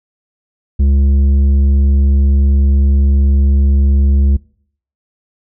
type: tone with tanh clipping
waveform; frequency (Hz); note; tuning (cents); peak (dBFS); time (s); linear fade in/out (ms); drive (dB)
sine; 69.3; C#2; 0; -9; 0.79-4.37; 10; 8
effects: noise-tail reverb RT60 0.6 s tail -23 dB re dry